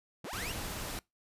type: linear sweep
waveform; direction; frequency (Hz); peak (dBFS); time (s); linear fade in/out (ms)
sawtooth; up; 87.31 to 2960; -36; 0.24-0.52; 5
type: noise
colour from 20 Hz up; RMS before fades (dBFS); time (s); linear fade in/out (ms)
pink; -39; 0.33-0.99; 0
effects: noise-tail reverb RT60 0.2 s tail -24 dB re dry + resampled to 32000 Hz